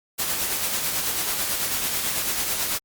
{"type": "noise with tremolo", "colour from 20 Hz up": "white", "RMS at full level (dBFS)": -24, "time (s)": [0.18, 2.79], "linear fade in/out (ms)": 20, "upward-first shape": "sine", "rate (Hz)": 9.1, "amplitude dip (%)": 35, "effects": ["Opus 48 kbps"]}